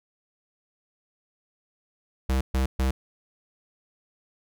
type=tone bursts; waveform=square; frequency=65.41 Hz; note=C2; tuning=in tune; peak=-22 dBFS; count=3; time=2.29-2.91 s; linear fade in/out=5 ms; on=120 ms; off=130 ms; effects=none